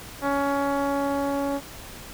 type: tone with low-pass filter sweep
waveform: 10% pulse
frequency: 280 Hz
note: C#4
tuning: 18 cents sharp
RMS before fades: -25 dBFS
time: 0.21-1.61 s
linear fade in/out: 50 ms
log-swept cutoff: 1400 to 610 Hz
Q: 0.79
effects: pink hiss -41 dBFS RMS until 2.13 s